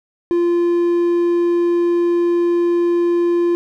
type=tone; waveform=triangle; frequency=345.9 Hz; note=F4; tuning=17 cents flat; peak=-11 dBFS; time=0.31-3.55 s; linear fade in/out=0 ms; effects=none